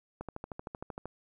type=click train; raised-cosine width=1 ms; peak=-25 dBFS; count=12; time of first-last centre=0.21-1.056 s; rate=13 Hz; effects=11-bit